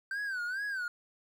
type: tone with vibrato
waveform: triangle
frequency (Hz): 1543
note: G6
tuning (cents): -28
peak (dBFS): -31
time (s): 0.11-0.88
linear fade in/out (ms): 2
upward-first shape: sine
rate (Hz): 2.3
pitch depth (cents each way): 140
effects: 11-bit